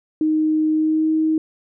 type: tone with pitch glide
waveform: sine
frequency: 311.1 to 315.3 Hz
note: D#4 to D#4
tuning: 0 to +23 cents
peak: -15 dBFS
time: 0.21-1.38 s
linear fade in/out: 2 ms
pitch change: +23 cents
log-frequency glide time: 0.71-1.1 s
effects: none